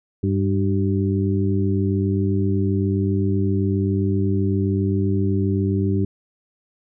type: harmonic tone with a mistuned harmonic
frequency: 98.9 Hz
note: G2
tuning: 16 cents sharp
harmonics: 1 / 2 / 3 / 4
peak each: -20 / -23 / -25 / -26 dBFS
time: 0.23-6.05 s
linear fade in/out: 5 ms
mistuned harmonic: 4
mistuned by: -50 cents
effects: none